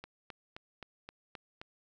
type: click train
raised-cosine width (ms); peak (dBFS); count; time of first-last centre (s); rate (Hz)
0.3; -28; 7; 0.04-1.615; 3.81
effects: none